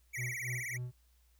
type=tone with vibrato; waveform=square; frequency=2093 Hz; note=C7; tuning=in tune; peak=-38 dBFS; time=0.13-0.78 s; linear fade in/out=20 ms; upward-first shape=sine; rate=19 Hz; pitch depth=180 cents each way
type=tone with tremolo; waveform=triangle; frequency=124 Hz; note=B2; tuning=7 cents sharp; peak=-34 dBFS; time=0.17-0.92 s; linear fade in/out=20 ms; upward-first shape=sine; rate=3.5 Hz; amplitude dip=95%
effects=added 60 Hz sine -65 dBFS peak until 1.39 s + white hiss -74 dBFS RMS until 1.39 s